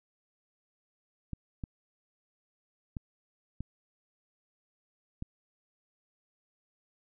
clicks, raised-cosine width 5 ms, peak -24 dBFS, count 5, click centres 1.333 / 1.638 / 2.968 / 3.606 / 5.224 s, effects none

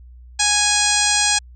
harmonic tone with a mistuned harmonic, 829 Hz, G#5, 3 cents flat, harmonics 1 / 2 / 3 / 4 / 5 / 6 / 7 / 8 / 9 / 10, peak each -24 / -24 / -24 / -24 / -24 / -24 / -24 / -24 / -24 / -24 dBFS, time 0.39-1.39 s, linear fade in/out 10 ms, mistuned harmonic 8, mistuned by +20 cents, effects added 61 Hz sine -39 dBFS peak until 1.55 s

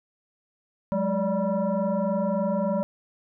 sine tone with frequency modulation, 184.3 Hz, F#3, 7 cents flat, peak -22 dBFS, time 0.92-2.83 s, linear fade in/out 0 ms, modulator 392 Hz, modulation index 1.6, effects none

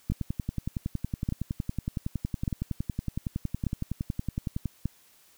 two click trains, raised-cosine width 5 ms, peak -17 / -15 dBFS, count 50 / 5, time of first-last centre 0.12-4.657 / 0.1-4.856 s, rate 10.8 / 0.841 Hz, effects white hiss -60 dBFS RMS until 5.37 s

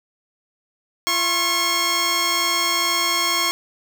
10% pulse tone pair together, 341.3 / 1086.1 Hz, F4 / C#6, -40 / -36 cents, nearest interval octave + minor sixth, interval 2004 cents, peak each -19 / -10 dBFS, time 1.07-3.51 s, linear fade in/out 0 ms, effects none

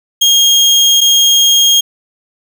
30% pulse tone pair in turn, 3244 / 3244 Hz, G#7 / G#7, -41 / -41 cents, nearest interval unison, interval 0 cents, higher neither, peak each -3 dBFS, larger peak neither, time 0.21-1.01 / 1.01-1.81 s, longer neither, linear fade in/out 10 ms, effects none

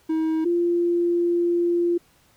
triangle / sine tone pair in turn, 318.7 / 345.8 Hz, D#4 / F4, +42 / -17 cents, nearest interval minor second, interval 141 cents, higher second, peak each -18 dBFS, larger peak neither, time 0.09-0.45 / 0.45-1.98 s, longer second, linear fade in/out 10 ms, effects pink hiss -59 dBFS RMS until 2.36 s

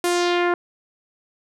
sawtooth tone with low-pass filter sweep, 351.1 Hz, F4, 9 cents sharp, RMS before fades -20 dBFS, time 0.04-0.54 s, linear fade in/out 2 ms, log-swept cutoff 12000 to 1400 Hz, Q 1.7, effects none

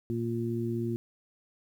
harmonic tone, 116.5 Hz, A#2, 1 cent flat, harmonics 1 / 2 / 3, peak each -33 / -33 / -33 dBFS, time 0.1-0.96 s, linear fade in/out 0 ms, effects 10-bit

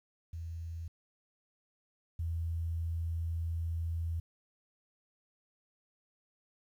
sine tone pair in turn, 83 / 83 Hz, E2 / E2, +12 / +12 cents, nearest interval unison, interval 0 cents, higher neither, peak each -38 / -32 dBFS, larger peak second, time 0.33-0.88 / 2.19-4.2 s, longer second, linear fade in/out 5 ms, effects 11-bit

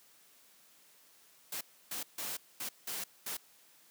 white noise bursts at uneven times, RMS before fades -39 dBFS, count 6, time 1.52-1.61 / 1.91-2.03 / 2.18-2.37 / 2.6-2.69 / 2.87-3.04 / 3.26-3.37 s, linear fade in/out 5 ms, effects white hiss -63 dBFS RMS until 3.9 s + high-pass 150 Hz 12 dB/octave

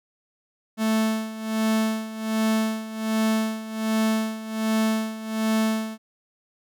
45% pulse tone with tremolo, 220 Hz, A3, in tune, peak -19 dBFS, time 0.77-5.98 s, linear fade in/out 50 ms, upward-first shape sine, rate 1.3 Hz, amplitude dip 80%, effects none

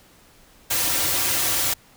white noise with comb filter, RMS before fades -22 dBFS, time 0.7-1.74 s, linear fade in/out 10 ms, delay 4.7 ms, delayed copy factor -0.75, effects pink hiss -53 dBFS RMS until 1.96 s

